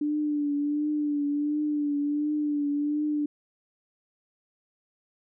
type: tone with vibrato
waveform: sine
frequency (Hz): 294.2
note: D4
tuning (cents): +3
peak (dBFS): -24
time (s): 0.01-3.26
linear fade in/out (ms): 5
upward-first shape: triangle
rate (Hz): 1.4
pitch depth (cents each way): 44
effects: none